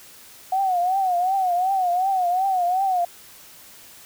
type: tone with vibrato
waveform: sine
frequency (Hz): 740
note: F#5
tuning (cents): 0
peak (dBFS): -18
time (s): 0.52-3.05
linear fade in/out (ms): 5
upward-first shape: triangle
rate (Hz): 2.7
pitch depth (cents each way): 120
effects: white hiss -46 dBFS RMS until 4.05 s